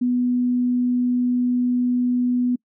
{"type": "tone", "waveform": "sine", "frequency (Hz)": 246.9, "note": "B3", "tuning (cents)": 0, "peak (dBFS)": -17, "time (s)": [0.01, 2.56], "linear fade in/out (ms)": 10, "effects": ["noise-tail reverb RT60 0.1 s tail -26 dB re dry"]}